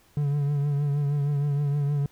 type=tone with vibrato; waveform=triangle; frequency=143.9 Hz; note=D3; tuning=35 cents flat; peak=-20 dBFS; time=0.17-2.06 s; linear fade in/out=2 ms; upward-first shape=triangle; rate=6.4 Hz; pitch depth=50 cents each way; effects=pink hiss -60 dBFS RMS until 2.11 s